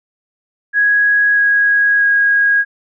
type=tone with pitch steps; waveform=sine; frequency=1661.2 / 1651.6 / 1642.1 Hz; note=G#6 / G#6 / G#6; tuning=0 / -10 / -20 cents; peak=-9 dBFS; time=0.73-2.65 s; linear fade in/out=50 ms; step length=640 ms; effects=none